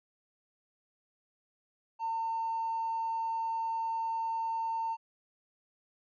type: tone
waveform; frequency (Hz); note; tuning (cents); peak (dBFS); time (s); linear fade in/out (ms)
triangle; 905; A5; +48; -27; 1.99-4.97; 50
effects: tanh soft clip ceiling -28 dBFS + resampled to 16000 Hz